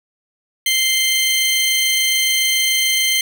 sawtooth tone pair together, 2093 / 3126 Hz, C7 / G7, 0 / -6 cents, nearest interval perfect fifth, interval 694 cents, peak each -14 dBFS, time 0.66-3.21 s, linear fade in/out 2 ms, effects none

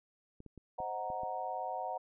clicks, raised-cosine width 3 ms, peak -37 dBFS, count 6, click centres 0.404 / 0.463 / 0.577 / 0.803 / 1.102 / 1.234 s
sine chord, C half-diminished seventh, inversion none, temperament equal, 523.3 / 622.3 / 740 / 932.3 Hz, C5 / Eb5 / Gb5 / Bb5, 0 / 0 / 0 / 0 cents, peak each -44 / -44 / -38 / -41 dBFS, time 0.78-1.98 s, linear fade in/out 10 ms
effects none

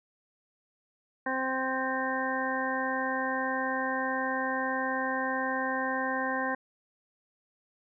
harmonic tone, 261.6 Hz, C4, in tune, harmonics 1 / 2 / 3 / 4 / 6 / 7, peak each -35 / -35 / -35 / -35 / -35 / -35 dBFS, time 1.26-6.55 s, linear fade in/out 5 ms, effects none

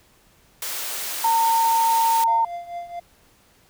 white high-pass noise, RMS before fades -29 dBFS, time 0.62-2.24 s, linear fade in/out 2 ms, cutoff 450 Hz, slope 12 dB/octave
sine tone, 912 Hz, A#5, 38 cents flat, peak -16 dBFS, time 1.24-2.45 s, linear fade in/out 5 ms
triangle tone with tremolo, 694 Hz, F5, 11 cents flat, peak -25 dBFS, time 2.27-3 s, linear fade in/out 10 ms, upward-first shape triangle, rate 4.5 Hz, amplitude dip 80%
effects pink hiss -57 dBFS RMS until 3.69 s

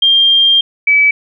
sine tone pair in turn, 3196 / 2293 Hz, G7 / D7, +33 / -42 cents, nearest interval tritone, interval 575 cents, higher first, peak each -6 dBFS, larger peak neither, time 0.02-0.61 / 0.87-1.11 s, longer first, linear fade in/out 5 ms, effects none

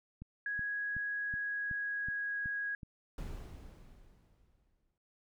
click train, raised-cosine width 5 ms, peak -33 dBFS, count 9, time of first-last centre 0.22-3.205 s, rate 2.68 Hz
sine tone with pitch glide, 1661.2 to 1651.6 Hz, G#6 to G#6, 0 to -10 cents, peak -34 dBFS, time 0.46-2.75 s, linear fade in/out 2 ms, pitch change -10 cents, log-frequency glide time 1.21-2.45 s
brown noise with exponential decay, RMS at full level -40 dBFS, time 3.18-4.98 s, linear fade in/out 2 ms, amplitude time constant 390 ms
effects none

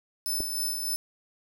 10% pulse tone with tremolo, 5274 Hz, E8, in tune, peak -21 dBFS, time 0.26-0.96 s, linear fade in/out 0 ms, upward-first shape sine, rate 3.3 Hz, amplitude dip 40%
clicks, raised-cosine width 2 ms, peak -22 dBFS, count 2, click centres 0.403 / 0.406 s
effects 9-bit

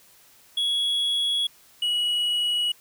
triangle tone pair in turn, 3349 / 2918 Hz, G#7 / F#7, +14 / -25 cents, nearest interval major second, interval 239 cents, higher first, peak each -20 dBFS, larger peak neither, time 0.57-1.47 / 1.82-2.72 s, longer neither, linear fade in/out 5 ms, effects white hiss -55 dBFS RMS until 2.8 s

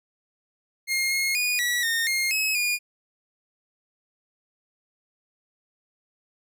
sawtooth tone with pitch steps, 2134 / 2155 / 2458 / 1938 / 1834 / 2131 / 2567 / 2434 Hz, C7 / C#7 / D#7 / B6 / A#6 / C7 / E7 / D#7, +34 / -49 / -22 / -33 / -29 / +31 / -47 / -39 cents, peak -19 dBFS, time 0.87-2.79 s, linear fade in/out 50 ms, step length 240 ms, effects none

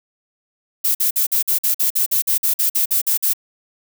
violet noise bursts, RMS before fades -17 dBFS, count 16, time 0.84-3.335 s, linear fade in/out 10 ms, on 110 ms, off 49 ms, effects none

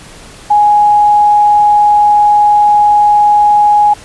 sine tone, 832 Hz, G#5, 3 cents sharp, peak -4 dBFS, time 0.5-3.94 s, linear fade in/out 10 ms, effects pink hiss -34 dBFS RMS until 4.04 s + resampled to 24000 Hz

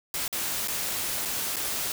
white noise with dropouts, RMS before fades -30 dBFS, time 0.14-1.92 s, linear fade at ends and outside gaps 1 ms, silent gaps 0.279-0.327 / 0.675-0.682 / 1.252-1.256 / 1.56-1.566 s, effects none

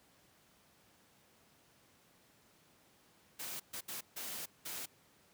white noise bursts at uneven times, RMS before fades -43 dBFS, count 5, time 3.39-3.6 / 3.73-3.81 / 3.88-4.01 / 4.16-4.46 / 4.65-4.86 s, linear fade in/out 10 ms, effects pink hiss -67 dBFS RMS until 5.33 s + high-pass 100 Hz 12 dB/octave

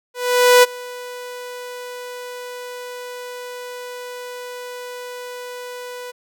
sawtooth tone with ADSR envelope, 493.9 Hz, B4, in tune, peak -3 dBFS, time 0.14-6.12 s, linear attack 490 ms, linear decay 24 ms, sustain -23 dB, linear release 19 ms, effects none

